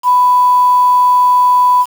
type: tone with quantisation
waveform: sine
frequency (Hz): 993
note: B5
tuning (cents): +9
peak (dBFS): -6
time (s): 0.03-1.86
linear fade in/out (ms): 50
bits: 5
effects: none